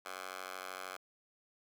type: tone with high-pass filter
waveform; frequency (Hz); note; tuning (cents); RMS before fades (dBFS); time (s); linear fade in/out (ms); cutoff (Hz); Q
10% pulse; 93.1; F#2; +11; -45; 0.05-0.97; 10; 930; 1.9
effects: none